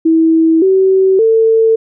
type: tone with pitch steps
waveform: sine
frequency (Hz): 324.1 / 381 / 447.9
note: E4 / G4 / A4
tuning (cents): -29 / -49 / +31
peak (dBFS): -6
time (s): 0.05-1.76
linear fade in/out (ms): 10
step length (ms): 570
effects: none